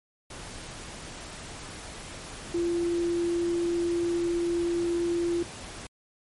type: tone in noise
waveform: sine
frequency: 343.2 Hz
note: F4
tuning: 30 cents flat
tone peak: -24 dBFS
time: 2.54-5.43 s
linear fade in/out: 5 ms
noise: pink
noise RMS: -41 dBFS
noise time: 0.3-5.87 s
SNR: +14 dB
effects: MP3 48 kbps